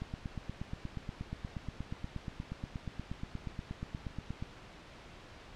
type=click train; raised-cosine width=5 ms; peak=-26 dBFS; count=38; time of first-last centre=0.02-4.425 s; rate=8.4 Hz; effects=pink hiss -52 dBFS RMS until 5.55 s + low-pass 4000 Hz 12 dB/octave